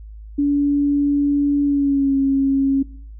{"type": "tone with pitch glide", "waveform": "sine", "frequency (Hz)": [286.2, 272.6], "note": ["D4", "C#4"], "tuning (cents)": [-45, -29], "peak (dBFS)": -14, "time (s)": [0.38, 2.83], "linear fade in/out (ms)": 10, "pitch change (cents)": -84, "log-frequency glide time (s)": [1.64, 2.16], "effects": ["noise-tail reverb RT60 0.6 s tail -21 dB re dry", "added 53 Hz sine -34 dBFS peak until 3.19 s"]}